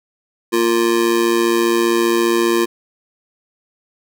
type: tone with amplitude modulation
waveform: square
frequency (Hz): 348.7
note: F4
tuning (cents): -3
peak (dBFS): -10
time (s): 0.52-2.66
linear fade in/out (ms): 20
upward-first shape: sine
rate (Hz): 115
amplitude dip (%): 85
effects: none